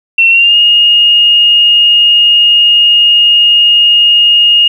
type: tone with pitch glide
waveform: sine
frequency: 2711 to 2852 Hz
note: E7 to F7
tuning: +48 to +36 cents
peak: -3 dBFS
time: 0.18-4.68 s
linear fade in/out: 5 ms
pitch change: +88 cents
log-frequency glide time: 0.3-0.56 s
effects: 7-bit